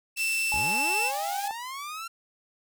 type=tone; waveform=40% pulse; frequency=2665 Hz; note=E7; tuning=18 cents sharp; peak=-24 dBFS; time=0.16-1.12 s; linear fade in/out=50 ms
type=high-pass noise; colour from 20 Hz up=pink; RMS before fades=-39 dBFS; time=0.17-1.48 s; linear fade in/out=2 ms; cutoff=3800 Hz; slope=12 dB/octave
type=tone with pitch glide; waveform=sine; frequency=848 to 804.1 Hz; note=G#5 to G5; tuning=+36 to +44 cents; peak=-29 dBFS; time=0.52-1.51 s; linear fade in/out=0 ms; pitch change=-92 cents; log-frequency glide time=0.94-1.19 s
type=linear sweep; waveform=sawtooth; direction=up; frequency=35.95 to 1375 Hz; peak=-31 dBFS; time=0.53-2.08 s; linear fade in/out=10 ms
effects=none